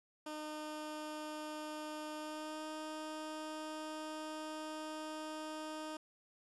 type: tone with pitch glide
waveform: 15% pulse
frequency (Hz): 305.6 to 310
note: D#4 to D#4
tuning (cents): -31 to -6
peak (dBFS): -36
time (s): 0.26-5.97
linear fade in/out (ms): 5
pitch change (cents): +25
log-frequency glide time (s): 2.16-2.65
effects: resampled to 24000 Hz + 11-bit